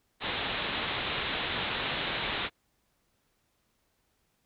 white low-pass noise, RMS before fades -33 dBFS, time 0.2-2.5 s, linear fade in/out 50 ms, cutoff 3900 Hz, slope 96 dB/octave, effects pink hiss -74 dBFS RMS until 4.45 s

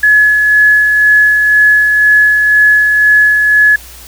sine tone with tremolo, 1700 Hz, G#6, 40 cents sharp, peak -3 dBFS, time 0.03-3.76 s, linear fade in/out 5 ms, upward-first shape sine, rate 2 Hz, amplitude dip 35%, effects added 60 Hz sine -35 dBFS peak until 4.07 s + white hiss -34 dBFS RMS until 4.07 s

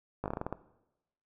slowing click train, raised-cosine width 1 ms, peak -20 dBFS, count 9, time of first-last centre 0.24-0.526 s, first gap 18 ms, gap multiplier 1.19, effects noise-tail reverb RT60 0.9 s tail -17 dB re dry

